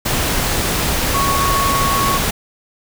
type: tone in noise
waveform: sine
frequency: 1108.7 Hz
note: C#6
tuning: in tune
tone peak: -16 dBFS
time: 1.14-2.18 s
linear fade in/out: 10 ms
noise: pink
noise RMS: -18 dBFS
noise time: 0.05-2.31 s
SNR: -1 dB
effects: none